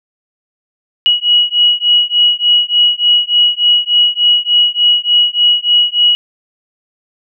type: beating tone pair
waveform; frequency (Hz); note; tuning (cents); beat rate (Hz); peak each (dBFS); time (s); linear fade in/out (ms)
sine; 2911 / 2914.4; F#7 / F#7; -29 / -27; 3.4; -11; 1.06-6.15; 0
effects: none